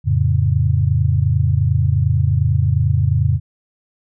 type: chord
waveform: sine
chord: F augmented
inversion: none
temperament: equal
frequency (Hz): 87.31 / 110 / 138.59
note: F2 / A2 / C#3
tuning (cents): 0 / 0 / 0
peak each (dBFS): -17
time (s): 0.04-3.4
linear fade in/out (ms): 50
effects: none